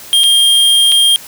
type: tone with dropouts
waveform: square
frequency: 3213 Hz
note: G7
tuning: 42 cents sharp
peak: -7 dBFS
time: 0.13-1.16 s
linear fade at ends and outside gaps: 0 ms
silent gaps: 0.235-0.239 / 0.918-0.921 s
effects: white hiss -33 dBFS RMS until 1.27 s